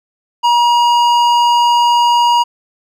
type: tone with hard clipping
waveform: sine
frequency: 954 Hz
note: A#5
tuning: 40 cents sharp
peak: -10 dBFS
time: 0.43-2.44 s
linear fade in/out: 20 ms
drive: 11 dB
effects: none